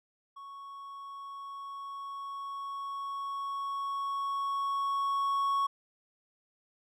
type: tone with level ramp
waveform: triangle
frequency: 1108.7 Hz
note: C#6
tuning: in tune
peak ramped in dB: -42 to -24 dBFS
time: 0.36-5.67 s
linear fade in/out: 10 ms
effects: none